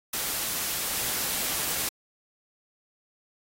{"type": "noise", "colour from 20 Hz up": "white", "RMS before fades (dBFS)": -29, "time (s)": [0.13, 1.89], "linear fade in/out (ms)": 5, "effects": ["AAC 48 kbps"]}